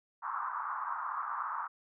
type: band-pass noise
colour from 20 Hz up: white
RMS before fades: -37 dBFS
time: 0.22-1.68 s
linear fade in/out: 20 ms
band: 940 to 1300 Hz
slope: 48 dB/octave
effects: none

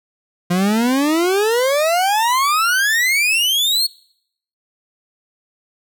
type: exponential sweep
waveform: 40% pulse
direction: up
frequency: 172.7 to 4405 Hz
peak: -13 dBFS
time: 0.5-3.87 s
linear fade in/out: 10 ms
effects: noise-tail reverb RT60 0.7 s tail -24 dB re dry

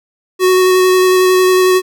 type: tone with vibrato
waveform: square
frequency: 370 Hz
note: F#4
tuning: in tune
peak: -8 dBFS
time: 0.39-1.82 s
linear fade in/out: 50 ms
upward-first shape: square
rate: 11 Hz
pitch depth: 9 cents each way
effects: none

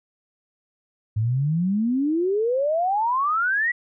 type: exponential sweep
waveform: sine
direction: up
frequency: 103.83 to 1975.5 Hz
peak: -19 dBFS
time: 1.16-3.72 s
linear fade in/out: 10 ms
effects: none

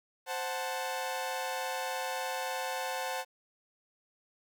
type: chord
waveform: sawtooth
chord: F# diminished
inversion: second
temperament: equal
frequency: 523.3 / 740 / 880 Hz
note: C5 / F#5 / A5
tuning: 0 / 0 / 0 cents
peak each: -34 dBFS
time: 0.26-3.25 s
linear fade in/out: 50 ms
effects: 11-bit

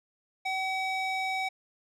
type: tone with band-pass filter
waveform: square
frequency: 760 Hz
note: F#5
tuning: 46 cents sharp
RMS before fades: -31 dBFS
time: 0.45-1.49 s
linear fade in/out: 10 ms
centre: 2100 Hz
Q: 1.1
effects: none

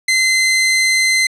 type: tone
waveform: sawtooth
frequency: 2063 Hz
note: C7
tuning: 25 cents flat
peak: -8 dBFS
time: 0.08-1.27 s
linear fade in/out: 5 ms
effects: resampled to 22050 Hz + 8-bit

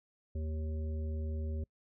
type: harmonic tone with a mistuned harmonic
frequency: 77.78 Hz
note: D#2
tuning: in tune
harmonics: 1 / 3 / 5 / 7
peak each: -34 / -46 / -49 / -52 dBFS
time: 0.35-1.64 s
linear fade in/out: 5 ms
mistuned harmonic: 7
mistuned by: +21 cents
effects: noise-tail reverb RT60 0.1 s tail -26 dB re dry

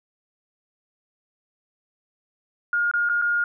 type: tone with dropouts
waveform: sine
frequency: 1422 Hz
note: F6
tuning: 31 cents sharp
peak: -19 dBFS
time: 2.73-3.44 s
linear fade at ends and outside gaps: 2 ms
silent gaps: 2.913-2.937 / 3.09-3.096 / 3.216-3.221 s
effects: none

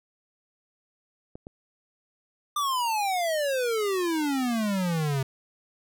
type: clicks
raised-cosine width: 2 ms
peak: -27 dBFS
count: 2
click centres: 1.355 / 1.469 s
type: exponential sweep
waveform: square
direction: down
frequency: 1200 to 130.81 Hz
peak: -25 dBFS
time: 2.56-5.23 s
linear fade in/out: 5 ms
effects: none

